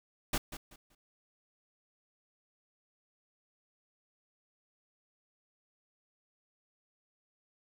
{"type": "noise with echo", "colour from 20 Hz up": "pink", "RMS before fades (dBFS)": -31, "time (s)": [0.33, 0.38], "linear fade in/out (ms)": 5, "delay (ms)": 190, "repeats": 3, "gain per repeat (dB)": -12, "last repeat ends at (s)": 0.95, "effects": []}